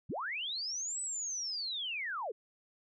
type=linear two-way sweep; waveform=sine; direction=up then down; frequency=72 to 8050 to 369.8 Hz; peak=-35 dBFS; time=0.09-2.32 s; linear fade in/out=10 ms; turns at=1.01 s; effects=none